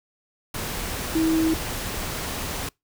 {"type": "tone in noise", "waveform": "sine", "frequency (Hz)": 321.9, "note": "E4", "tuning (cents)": -41, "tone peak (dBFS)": -18, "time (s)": [1.15, 1.54], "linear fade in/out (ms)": 5, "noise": "pink", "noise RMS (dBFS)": -30, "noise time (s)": [0.54, 2.69], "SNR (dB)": 9, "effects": ["noise-tail reverb RT60 0.2 s tail -26 dB re dry"]}